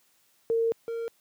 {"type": "tone pair in turn", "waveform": ["sine", "triangle"], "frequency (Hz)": [457.2, 461.4], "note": ["A#4", "A#4"], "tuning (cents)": [-34, -18], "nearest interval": "unison", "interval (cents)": 16, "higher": "second", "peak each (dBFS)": [-22, -28], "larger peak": "first", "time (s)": [[0.5, 0.72], [0.88, 1.08]], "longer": "first", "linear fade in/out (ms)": 0, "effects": ["white hiss -66 dBFS RMS until 1.2 s", "high-pass 100 Hz 12 dB/octave"]}